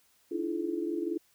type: tone cluster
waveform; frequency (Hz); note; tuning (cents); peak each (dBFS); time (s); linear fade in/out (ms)
sine; 295.1 / 318.6 / 339.5 / 426.7; D4 / D#4 / F4 / G#4; +8 / +41 / -49 / +47; -37 / -38 / -32 / -38; 0.31-1.18; 10
effects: white hiss -67 dBFS RMS until 1.34 s